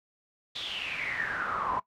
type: noise with band-pass filter sweep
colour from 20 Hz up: brown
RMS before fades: -33 dBFS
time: 0.55-1.8 s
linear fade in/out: 10 ms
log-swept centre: 3700 to 960 Hz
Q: 8.4
effects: noise-tail reverb RT60 0.1 s tail -18 dB re dry